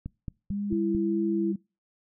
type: click train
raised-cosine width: 5 ms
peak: -22 dBFS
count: 5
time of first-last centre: 0.06-0.949 s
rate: 4.5 Hz
type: tone with vibrato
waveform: sine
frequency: 200.7 Hz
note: G3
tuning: 41 cents sharp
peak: -28 dBFS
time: 0.5-1.56 s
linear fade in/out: 5 ms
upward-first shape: triangle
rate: 1.7 Hz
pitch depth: 31 cents each way
type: tone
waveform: sine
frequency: 333.2 Hz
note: E4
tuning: 19 cents sharp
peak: -25 dBFS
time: 0.7-1.53 s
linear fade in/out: 20 ms
effects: noise-tail reverb RT60 0.3 s tail -25 dB re dry